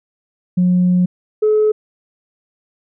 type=tone pair in turn; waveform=sine; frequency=180 / 428.1 Hz; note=F#3 / A4; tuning=-47 / -47 cents; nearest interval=octave + minor third; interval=1500 cents; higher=second; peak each=-9 dBFS; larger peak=neither; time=0.57-1.06 / 1.42-1.72 s; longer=first; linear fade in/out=10 ms; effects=tanh soft clip ceiling -7 dBFS